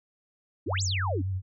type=tone with vibrato; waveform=sine; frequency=94.8 Hz; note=F#2; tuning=43 cents sharp; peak=-27 dBFS; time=0.66-1.42 s; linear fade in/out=50 ms; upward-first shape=sine; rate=8.3 Hz; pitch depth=38 cents each way
type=exponential two-way sweep; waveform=sine; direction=up then down; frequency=243.5 to 7902 to 243.5 Hz; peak=-29 dBFS; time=0.66-1.22 s; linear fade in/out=10 ms; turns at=0.83 s
effects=none